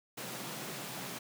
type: high-pass noise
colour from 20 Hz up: pink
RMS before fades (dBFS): -42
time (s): 0.17-1.19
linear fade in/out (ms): 10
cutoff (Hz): 120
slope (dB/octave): 96
effects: none